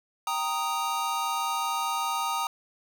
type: chord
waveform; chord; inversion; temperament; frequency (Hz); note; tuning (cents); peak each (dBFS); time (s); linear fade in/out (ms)
square; Eb major; first; equal with one note detuned; 784 / 929.1 / 1244.5; G5 / Bb5 / Eb6; 0 / -6 / 0; -35 / -31 / -31; 0.27-2.47; 2
effects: none